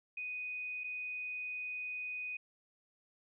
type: tone with dropouts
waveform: sine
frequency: 2490 Hz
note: D#7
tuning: 1 cent sharp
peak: -38 dBFS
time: 0.17-2.37 s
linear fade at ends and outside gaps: 5 ms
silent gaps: 0.837-0.841 s
effects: none